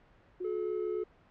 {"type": "tone with vibrato", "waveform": "sine", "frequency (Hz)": 362, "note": "F#4", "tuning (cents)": -38, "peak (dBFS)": -34, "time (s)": [0.4, 1.04], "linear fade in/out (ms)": 10, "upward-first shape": "sine", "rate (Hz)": 3.7, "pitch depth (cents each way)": 14}
{"type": "tone", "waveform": "triangle", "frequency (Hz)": 428.9, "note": "A4", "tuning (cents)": -44, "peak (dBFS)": -32, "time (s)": [0.44, 1.04], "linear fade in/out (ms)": 10}
{"effects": ["pink hiss -62 dBFS RMS until 1.3 s", "low-pass 2000 Hz 12 dB/octave"]}